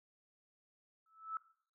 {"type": "tone with exponential growth", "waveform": "sine", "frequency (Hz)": 1310, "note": "E6", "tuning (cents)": -11, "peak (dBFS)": -34, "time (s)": [1.06, 1.37], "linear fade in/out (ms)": 2, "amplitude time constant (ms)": 66, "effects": ["noise-tail reverb RT60 0.6 s tail -19 dB re dry"]}